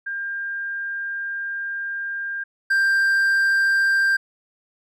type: tone pair in turn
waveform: sine / triangle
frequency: 1600 / 1583.5 Hz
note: G6 / G6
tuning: +35 / +17 cents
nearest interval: unison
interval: 18 cents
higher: first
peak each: -25 / -14 dBFS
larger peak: second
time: 0.06-2.44 / 2.7-4.17 s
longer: first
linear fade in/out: 10 ms
effects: none